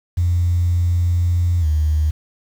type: tone with pitch glide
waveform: sine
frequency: 87.31 to 76.89 Hz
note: F2 to D#2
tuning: 0 to -20 cents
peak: -13 dBFS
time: 0.17-2.11 s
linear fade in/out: 10 ms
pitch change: -220 cents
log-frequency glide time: 1.6-1.66 s
effects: tanh soft clip ceiling -9 dBFS + 7-bit